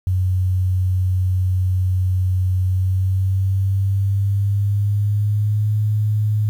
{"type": "tone with pitch glide", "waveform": "sine", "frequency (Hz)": [92.5, 106.25], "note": ["F#2", "G#2"], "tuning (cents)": [0, 40], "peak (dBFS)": -15, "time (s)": [0.07, 6.49], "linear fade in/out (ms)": 0, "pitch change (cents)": 240, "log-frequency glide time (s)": [2.61, 5.74], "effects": ["8-bit"]}